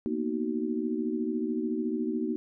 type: chord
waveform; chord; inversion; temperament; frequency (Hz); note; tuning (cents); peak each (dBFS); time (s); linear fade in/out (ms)
sine; B major seventh; third; equal with one note detuned; 233.1 / 246.9 / 311.1 / 375.6; A#3 / B3 / D#4 / F#4; 0 / 0 / 0 / +26; -32 / -35 / -32 / -34; 0.06-2.36; 0
effects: none